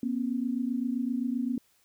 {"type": "tone pair together", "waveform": "sine", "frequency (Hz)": [240.3, 268], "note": ["B3", "C4"], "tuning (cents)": [-47, 42], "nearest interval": "major second", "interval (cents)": 189, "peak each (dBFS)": [-29, -31], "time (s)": [0.03, 1.58], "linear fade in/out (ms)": 2, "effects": ["white hiss -67 dBFS RMS until 1.84 s"]}